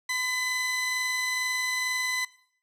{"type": "tone pair together", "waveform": "sawtooth", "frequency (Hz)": [1016.6, 2011], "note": ["B5", "B6"], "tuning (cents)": [50, 31], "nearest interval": "octave", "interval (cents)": 1181, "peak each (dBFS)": [-32, -24], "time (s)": [0.09, 2.25], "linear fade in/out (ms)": 5, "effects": ["noise-tail reverb RT60 0.6 s tail -18 dB re dry", "low-pass 11000 Hz 12 dB/octave"]}